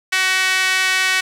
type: tone with high-pass filter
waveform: sawtooth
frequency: 375.4 Hz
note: F#4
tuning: 25 cents sharp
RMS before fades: -17 dBFS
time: 0.12-1.21 s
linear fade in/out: 10 ms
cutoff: 1900 Hz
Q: 2
effects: low-pass 10000 Hz 12 dB/octave + 7-bit